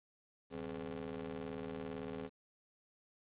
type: ring-modulated tone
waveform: 25% pulse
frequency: 77.78 Hz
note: D#2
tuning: in tune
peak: -35 dBFS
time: 0.5-2.3 s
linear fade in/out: 50 ms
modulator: 341 Hz
effects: resampled to 8000 Hz + 11-bit